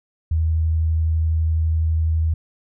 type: tone with vibrato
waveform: sine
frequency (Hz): 80.2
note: E2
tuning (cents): -47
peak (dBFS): -16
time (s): 0.31-2.34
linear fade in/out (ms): 5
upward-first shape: triangle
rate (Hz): 12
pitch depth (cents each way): 12
effects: none

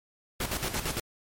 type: noise with tremolo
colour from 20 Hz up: pink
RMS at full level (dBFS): -30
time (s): 0.4-1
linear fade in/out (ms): 5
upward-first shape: square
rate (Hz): 8.8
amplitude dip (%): 60
effects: MP3 64 kbps

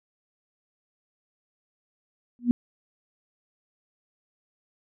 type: tone with exponential growth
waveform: sine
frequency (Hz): 241.6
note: B3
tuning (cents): -38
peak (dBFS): -12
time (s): 2.39-2.51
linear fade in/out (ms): 0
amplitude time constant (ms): 24
effects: none

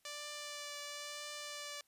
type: tone with vibrato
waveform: 5% pulse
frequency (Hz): 586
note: D5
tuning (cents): -4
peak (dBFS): -32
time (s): 0.05-1.81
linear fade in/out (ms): 2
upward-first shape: triangle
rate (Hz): 0.99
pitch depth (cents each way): 16
effects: white hiss -75 dBFS RMS until 1.87 s + resampled to 32000 Hz

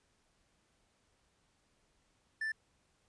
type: tone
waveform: triangle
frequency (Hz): 1765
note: A6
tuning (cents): +5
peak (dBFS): -32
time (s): 2.41-2.52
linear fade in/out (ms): 5
effects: pink hiss -74 dBFS RMS until 3.08 s + resampled to 22050 Hz

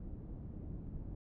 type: low-pass noise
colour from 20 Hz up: pink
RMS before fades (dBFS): -45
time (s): 0-1.15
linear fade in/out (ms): 5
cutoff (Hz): 240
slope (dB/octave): 12
effects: none

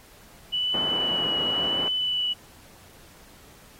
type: tone with vibrato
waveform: sine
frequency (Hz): 2960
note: F#7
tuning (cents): 0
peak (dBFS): -23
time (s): 0.52-2.34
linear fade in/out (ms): 20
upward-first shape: triangle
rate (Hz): 0.88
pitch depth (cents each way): 25
type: band-pass noise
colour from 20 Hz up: pink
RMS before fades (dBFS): -34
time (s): 0.74-1.88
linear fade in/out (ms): 0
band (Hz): 220 to 1200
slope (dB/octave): 12
effects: pink hiss -52 dBFS RMS until 3.79 s + AAC 48 kbps

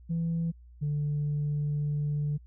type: tone pair in turn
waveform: sine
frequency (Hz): 166.3 / 147.22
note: E3 / D3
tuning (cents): +16 / +5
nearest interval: major second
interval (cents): 211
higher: first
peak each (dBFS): -25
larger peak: neither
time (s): 0.09-0.52 / 0.81-2.38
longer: second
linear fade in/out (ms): 20
effects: tanh soft clip ceiling -24 dBFS + added 60 Hz sine -49 dBFS peak until 2.46 s

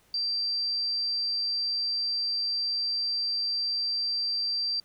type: tone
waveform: sine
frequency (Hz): 4699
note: D8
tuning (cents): 0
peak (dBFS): -26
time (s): 0.14-4.8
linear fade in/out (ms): 2
effects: pink hiss -63 dBFS RMS until 4.84 s

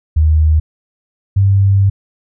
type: tone pair in turn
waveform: sine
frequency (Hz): 77.78 / 98.37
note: D#2 / G2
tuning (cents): 0 / +7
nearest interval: major third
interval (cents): 407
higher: second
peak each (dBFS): -7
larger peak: neither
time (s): 0.16-0.6 / 1.36-1.9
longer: second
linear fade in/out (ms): 10
effects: none

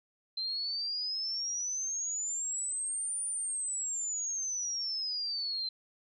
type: exponential two-way sweep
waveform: sine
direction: up then down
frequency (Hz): 4090 to 9397 to 4090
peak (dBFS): -32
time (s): 0.37-5.69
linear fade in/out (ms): 5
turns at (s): 3.23
effects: none

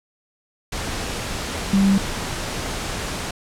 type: tone in noise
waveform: sine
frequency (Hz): 196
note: G3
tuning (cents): 0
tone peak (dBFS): -13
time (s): 1.73-1.98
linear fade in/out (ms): 5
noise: pink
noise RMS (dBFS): -27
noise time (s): 0.72-3.31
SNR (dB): +11
effects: low-pass 9000 Hz 12 dB/octave

